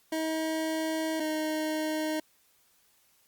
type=tone pair in turn; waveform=25% pulse; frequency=318.2 / 310.9 Hz; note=D#4 / D#4; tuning=+39 / -1 cents; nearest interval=unison; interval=40 cents; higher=first; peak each=-25 dBFS; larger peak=neither; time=0.12-1.2 / 1.2-2.2 s; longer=first; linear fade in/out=5 ms; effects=white hiss -66 dBFS RMS until 3.27 s + Opus 48 kbps